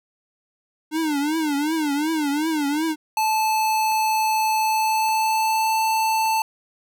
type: tone with vibrato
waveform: square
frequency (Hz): 302.2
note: D4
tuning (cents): +50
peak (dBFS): -21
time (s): 0.91-2.96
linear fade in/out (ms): 50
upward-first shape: triangle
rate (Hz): 2.7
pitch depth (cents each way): 150
type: click train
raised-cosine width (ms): 0.5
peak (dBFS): -29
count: 4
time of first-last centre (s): 2.75-6.259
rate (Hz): 0.855
type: tone with pitch glide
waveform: square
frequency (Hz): 872 to 883.7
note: A5 to A5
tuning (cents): -16 to +7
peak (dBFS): -19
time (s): 3.17-6.42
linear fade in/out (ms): 2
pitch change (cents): +23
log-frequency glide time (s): 4.61-5.81
effects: none

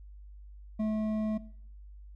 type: tone with hard clipping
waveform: sine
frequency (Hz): 216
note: A3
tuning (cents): -32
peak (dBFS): -29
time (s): 0.79-1.38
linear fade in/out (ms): 10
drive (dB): 7
effects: noise-tail reverb RT60 0.6 s tail -19 dB re dry + added 50 Hz sine -46 dBFS peak until 2.15 s

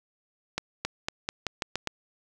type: accelerating click train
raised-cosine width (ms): 0.2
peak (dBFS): -11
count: 8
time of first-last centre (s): 0.58-1.873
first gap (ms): 270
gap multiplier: 0.87
effects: none

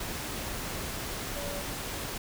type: tone in noise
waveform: sine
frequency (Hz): 572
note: D5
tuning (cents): -46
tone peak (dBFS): -38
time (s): 1.36-1.62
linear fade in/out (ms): 5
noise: pink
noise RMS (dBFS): -36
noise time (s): 0-2.18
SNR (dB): -5
effects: none

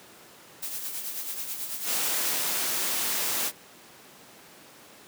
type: noise with tremolo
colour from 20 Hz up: blue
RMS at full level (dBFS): -32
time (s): 0.62-2.34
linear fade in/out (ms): 10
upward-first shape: triangle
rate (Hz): 9.2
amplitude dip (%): 55
type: noise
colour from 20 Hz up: white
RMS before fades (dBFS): -28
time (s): 1.84-3.52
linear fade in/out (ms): 50
effects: pink hiss -50 dBFS RMS until 5.07 s + high-pass 200 Hz 12 dB/octave

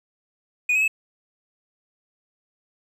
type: tone with pitch steps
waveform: triangle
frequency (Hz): 2469 / 2553 / 2602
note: D#7 / D#7 / E7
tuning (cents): -14 / +44 / -23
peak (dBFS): -16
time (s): 0.69-0.879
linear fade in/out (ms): 5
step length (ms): 63
effects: none

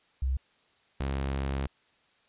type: tone pair in turn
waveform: sine / sawtooth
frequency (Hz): 65.6 / 67.93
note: C2 / C#2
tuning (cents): +5 / -34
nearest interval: minor second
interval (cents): 61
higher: second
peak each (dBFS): -25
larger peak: neither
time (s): 0.22-0.37 / 1-1.67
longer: second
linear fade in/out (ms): 5
effects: white hiss -66 dBFS RMS until 2.28 s + resampled to 8000 Hz

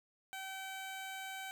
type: tone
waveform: 15% pulse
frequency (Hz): 768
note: G5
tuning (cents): -36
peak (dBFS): -36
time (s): 0.33-1.51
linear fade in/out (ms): 0
effects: none

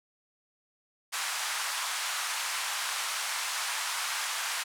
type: band-pass noise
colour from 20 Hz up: pink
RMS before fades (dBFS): -33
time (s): 1.12-4.64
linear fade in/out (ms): 20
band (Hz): 930 to 11000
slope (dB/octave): 24
effects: none

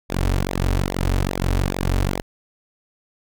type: tone with flanger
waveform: sawtooth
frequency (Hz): 46.25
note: F#1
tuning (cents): 0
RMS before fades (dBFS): -21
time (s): 0.09-2.22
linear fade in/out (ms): 20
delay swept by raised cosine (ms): 0.66 to 5.96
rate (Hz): 2.4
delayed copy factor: -0.85
effects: none

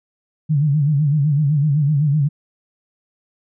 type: tone with vibrato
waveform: sine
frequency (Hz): 146.83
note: D3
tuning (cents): 0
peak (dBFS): -13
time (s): 0.49-2.29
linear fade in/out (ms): 20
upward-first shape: sine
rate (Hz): 7.9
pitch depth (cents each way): 110
effects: none

